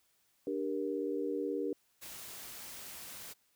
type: chord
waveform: sine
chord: G minor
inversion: second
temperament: just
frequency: 294 / 392 / 470.4 Hz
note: D4 / G4 / Bb4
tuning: +2 / 0 / +16 cents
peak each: -37 dBFS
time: 0.47-1.73 s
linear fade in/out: 2 ms
type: noise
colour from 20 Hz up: white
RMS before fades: -47 dBFS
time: 2.01-3.34 s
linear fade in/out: 20 ms
effects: white hiss -73 dBFS RMS until 3.55 s